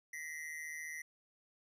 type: ring-modulated tone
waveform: square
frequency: 1975.5 Hz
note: B6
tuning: in tune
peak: -40 dBFS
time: 0.13-1.02 s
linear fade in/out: 5 ms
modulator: 77.3 Hz
effects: resampled to 32000 Hz